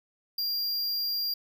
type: tone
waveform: square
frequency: 4776 Hz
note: D8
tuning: 28 cents sharp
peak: -28 dBFS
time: 0.38-1.34 s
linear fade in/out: 5 ms
effects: none